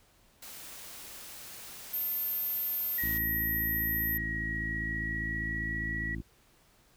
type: noise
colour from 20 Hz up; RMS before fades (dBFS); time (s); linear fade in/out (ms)
white; -46; 0.42-3.18; 5
type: tone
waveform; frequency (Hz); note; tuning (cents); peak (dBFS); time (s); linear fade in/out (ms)
sine; 13290; G#9; 0; -30; 1.93-4.18; 10
type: tone with pitch glide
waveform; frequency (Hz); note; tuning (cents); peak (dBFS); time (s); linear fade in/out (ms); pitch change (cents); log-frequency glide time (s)
sine; 1900 to 1931; A#6 to B6; +33 to -39; -33; 2.98-6.15; 5; +28; 4.33-5.92
type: harmonic tone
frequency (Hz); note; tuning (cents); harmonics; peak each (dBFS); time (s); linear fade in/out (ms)
55; A1; 0; 1 / 2 / 3 / 4 / 5 / 6; -38 / -41 / -43 / -44 / -45 / -46; 3.02-6.22; 10
effects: pink hiss -64 dBFS RMS until 6.96 s